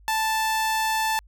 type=tone; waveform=sawtooth; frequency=880 Hz; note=A5; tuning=in tune; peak=-18 dBFS; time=0.08-1.19 s; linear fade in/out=0 ms; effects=added 50 Hz sine -49 dBFS peak until 1.27 s